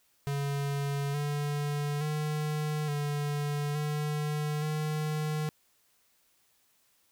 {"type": "tone with pitch steps", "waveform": "square", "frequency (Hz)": [141.1, 145.8, 151.8, 145.9, 149.9, 153.1], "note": ["C#3", "D3", "D#3", "D3", "D3", "D#3"], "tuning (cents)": [31, -12, -42, -11, 36, -28], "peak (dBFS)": -30, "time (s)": [0.27, 5.49], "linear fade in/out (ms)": 0, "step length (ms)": 870, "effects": ["white hiss -69 dBFS RMS until 7.11 s"]}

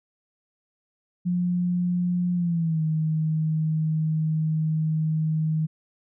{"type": "tone with pitch glide", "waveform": "sine", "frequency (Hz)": [177.4, 157.14], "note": ["F3", "D#3"], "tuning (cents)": [27, 17], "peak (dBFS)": -21, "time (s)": [1.25, 5.67], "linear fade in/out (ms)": 20, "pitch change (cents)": -210, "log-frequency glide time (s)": [2.34, 2.82], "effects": []}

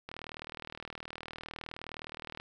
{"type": "click train", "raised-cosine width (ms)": 0.3, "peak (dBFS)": -25, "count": 92, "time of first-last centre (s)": [0.09, 2.4], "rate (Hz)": 39.4, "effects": []}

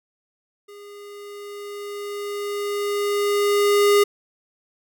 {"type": "tone with level ramp", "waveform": "square", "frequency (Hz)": 408.5, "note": "G#4", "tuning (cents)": -29, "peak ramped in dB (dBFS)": [-41, -13], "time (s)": [0.68, 4.04], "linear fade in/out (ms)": 10, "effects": []}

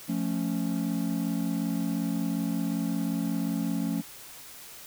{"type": "chord", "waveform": "triangle", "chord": "F augmented", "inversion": "none", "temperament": "equal", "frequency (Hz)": [174.61, 220, 277.2], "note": ["F3", "A3", "C#4"], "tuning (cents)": [0, 0, 0], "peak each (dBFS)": -29, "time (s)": [0.08, 4.02], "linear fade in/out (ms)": 20, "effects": ["white hiss -46 dBFS RMS until 4.86 s"]}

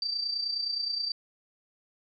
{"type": "tone with amplitude modulation", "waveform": "sine", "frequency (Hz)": 4658, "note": "D8", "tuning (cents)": -15, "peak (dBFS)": -26, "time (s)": [0.02, 1.12], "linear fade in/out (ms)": 2, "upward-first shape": "sine", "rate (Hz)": 29.6, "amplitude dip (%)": 60, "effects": []}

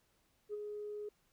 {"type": "tone with ADSR envelope", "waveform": "sine", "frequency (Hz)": 417.5, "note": "G#4", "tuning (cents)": 9, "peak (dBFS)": -35, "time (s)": [0.49, 1.09], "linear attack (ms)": 47, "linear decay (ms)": 22, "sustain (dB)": -5, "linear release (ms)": 5, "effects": ["tanh soft clip ceiling -34 dBFS", "pink hiss -75 dBFS RMS until 1.32 s"]}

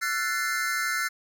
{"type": "chord", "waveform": "square", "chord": "F# half-diminished seventh", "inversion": "third", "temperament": "equal with one note detuned", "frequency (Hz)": [1348.5, 1480, 1760, 2093], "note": ["E6", "F#6", "A6", "C7"], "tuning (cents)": [39, 0, 0, 0], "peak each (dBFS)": -32, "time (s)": [0.01, 1.09], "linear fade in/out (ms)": 20, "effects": []}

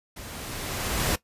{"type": "noise with level ramp", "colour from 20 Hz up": "pink", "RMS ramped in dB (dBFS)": [-41, -24], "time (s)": [0.16, 1.16], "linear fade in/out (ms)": 10, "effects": ["noise-tail reverb RT60 0.1 s tail -17 dB re dry", "resampled to 32000 Hz"]}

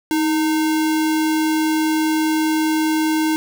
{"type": "tone with sample-and-hold", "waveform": "sine", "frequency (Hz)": 315, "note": "D#4", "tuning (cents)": 21, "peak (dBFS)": -15, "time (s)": [0.11, 3.36], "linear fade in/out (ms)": 0, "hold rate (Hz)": 1225, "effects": []}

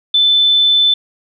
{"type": "tone", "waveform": "sine", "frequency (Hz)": 3520, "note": "A7", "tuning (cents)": 0, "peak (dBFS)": -8, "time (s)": [0.14, 0.94], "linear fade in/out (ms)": 5, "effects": []}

